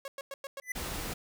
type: tone bursts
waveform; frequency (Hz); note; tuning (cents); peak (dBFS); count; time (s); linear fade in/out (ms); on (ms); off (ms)
sawtooth; 550; C#5; -14; -34; 5; 0.05-0.6; 2; 30; 100
type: tone with exponential growth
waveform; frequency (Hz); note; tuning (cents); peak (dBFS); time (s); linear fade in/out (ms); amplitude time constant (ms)
square; 2002; B6; +23; -30; 0.62-0.72; 5; 21
type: noise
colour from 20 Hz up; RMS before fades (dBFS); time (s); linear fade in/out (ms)
pink; -37; 0.75-1.14; 10
effects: none